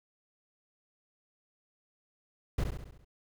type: noise with echo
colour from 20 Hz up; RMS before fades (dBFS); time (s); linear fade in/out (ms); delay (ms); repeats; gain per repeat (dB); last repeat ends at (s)
brown; -29; 2.58-2.64; 5; 68; 6; -5; 3.048
effects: none